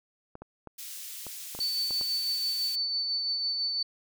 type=clicks; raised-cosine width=1 ms; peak=-28 dBFS; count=8; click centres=0.354 / 0.42 / 0.673 / 1.267 / 1.55 / 1.59 / 1.908 / 2.012 s
type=high-pass noise; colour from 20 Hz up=white; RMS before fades=-41 dBFS; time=0.78-2.76 s; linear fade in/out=10 ms; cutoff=2900 Hz; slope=12 dB/octave
type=tone with tremolo; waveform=sine; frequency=4510 Hz; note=C#8; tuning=29 cents sharp; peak=-26 dBFS; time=1.6-3.83 s; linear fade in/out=5 ms; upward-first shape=sine; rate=6 Hz; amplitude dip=30%
effects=none